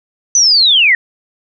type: linear sweep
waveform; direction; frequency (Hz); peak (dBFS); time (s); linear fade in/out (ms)
sine; down; 6100 to 1819; -6; 0.35-0.95; 2
effects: none